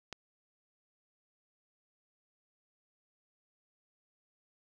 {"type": "click", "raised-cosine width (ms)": 0.2, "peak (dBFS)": -23, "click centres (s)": 0.127, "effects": []}